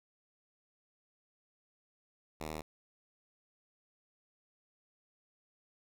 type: tone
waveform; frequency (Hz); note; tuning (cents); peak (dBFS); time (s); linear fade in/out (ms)
5% pulse; 77.78; D#2; 0; -28; 2.4-2.62; 10
effects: none